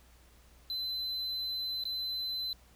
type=tone with dropouts; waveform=triangle; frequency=4045 Hz; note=B7; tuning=41 cents sharp; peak=-32 dBFS; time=0.7-2.53 s; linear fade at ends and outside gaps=1 ms; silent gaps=1.838-1.853 s; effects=added 60 Hz sine -59 dBFS peak until 2.75 s + pink hiss -63 dBFS RMS until 2.75 s